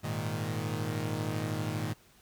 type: chord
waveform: sawtooth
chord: Ab suspended second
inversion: none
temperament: equal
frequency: 103.83 / 116.54 / 155.56 Hz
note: Ab2 / Bb2 / Eb3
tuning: 0 / 0 / 0 cents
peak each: -32 dBFS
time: 0.03-1.94 s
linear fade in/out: 20 ms
effects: pink hiss -61 dBFS RMS until 2.21 s